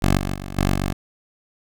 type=tone with level steps; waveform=10% pulse; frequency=47.67 Hz; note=G1; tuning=48 cents flat; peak=-7 / -15 / -22 / -9 / -13 dBFS; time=0.02-0.93 s; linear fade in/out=10 ms; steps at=0.17 / 0.34 / 0.58 / 0.75 s; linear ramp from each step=2 ms; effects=none